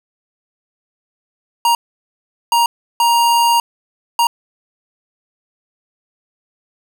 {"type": "tone bursts at uneven times", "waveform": "square", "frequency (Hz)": 939, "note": "A#5", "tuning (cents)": 12, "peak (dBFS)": -11, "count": 4, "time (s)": [[1.65, 1.75], [2.52, 2.66], [3, 3.6], [4.19, 4.27]], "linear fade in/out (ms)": 2, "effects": []}